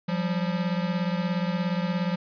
square beating tone pair, 174.61 / 191.61 Hz, F3 / G3, 0 / -39 cents, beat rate 17 Hz, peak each -27 / -30 dBFS, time 0.08-2.16 s, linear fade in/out 10 ms, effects resampled to 11025 Hz + 10-bit

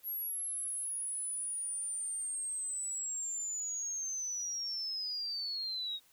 sine linear sweep, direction down, 11630 to 3745 Hz, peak -35 dBFS, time 0.03-6 s, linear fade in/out 50 ms, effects white hiss -66 dBFS RMS until 6.12 s

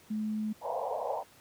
sine tone, 214.9 Hz, A3, 41 cents flat, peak -30 dBFS, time 0.1-0.53 s, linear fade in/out 10 ms
pink band-pass noise, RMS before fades -34 dBFS, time 0.61-1.24 s, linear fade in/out 50 ms, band 470 to 1000 Hz, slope 96 dB/octave
effects pink hiss -58 dBFS RMS until 1.4 s + high-pass 100 Hz 12 dB/octave

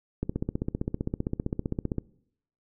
click train, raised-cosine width 3 ms, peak -15 dBFS, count 28, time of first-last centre 0.23-1.983 s, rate 15.4 Hz, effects noise-tail reverb RT60 0.7 s tail -22 dB re dry

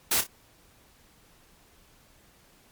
white noise with echo, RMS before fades -24 dBFS, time 0.11-0.21 s, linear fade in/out 5 ms, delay 29 ms, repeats 2, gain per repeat -10 dB, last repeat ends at 0.268 s, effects pink hiss -59 dBFS RMS until 2.71 s + MP3 96 kbps

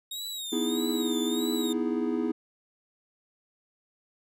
sawtooth tone with vibrato, 3729 Hz, A#7, in tune, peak -31 dBFS, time 0.11-1.73 s, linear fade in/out 5 ms, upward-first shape sine, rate 1.6 Hz, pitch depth 96 cents each way
triangle chord, E major seventh, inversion second, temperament equal, 246.9 / 311.1 / 329.6 / 415.3 Hz, B3 / D#4 / E4 / G#4, 0 / 0 / 0 / 0 cents, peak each -28 / -31 / -29 / -31 dBFS, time 0.52-2.32 s, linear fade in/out 10 ms
effects none

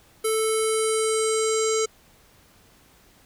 square tone with low-pass filter sweep, 440 Hz, A4, in tune, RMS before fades -23 dBFS, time 0.24-1.86 s, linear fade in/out 10 ms, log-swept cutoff 11000 to 7100 Hz, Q 6.8, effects pink hiss -56 dBFS RMS until 3.25 s

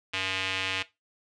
square tone with band-pass filter, 95 Hz, F#2, 46 cents sharp, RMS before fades -31 dBFS, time 0.13-0.83 s, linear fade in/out 10 ms, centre 2800 Hz, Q 2.5, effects noise-tail reverb RT60 0.2 s tail -17 dB re dry + resampled to 22050 Hz

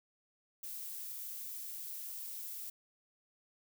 violet noise, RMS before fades -44 dBFS, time 0.63-2.7 s, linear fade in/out 5 ms, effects none

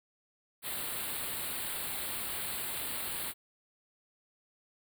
white band-stop noise, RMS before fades -37 dBFS, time 0.62-3.34 s, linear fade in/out 50 ms, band 4500 to 7900 Hz, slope 96 dB/octave, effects none

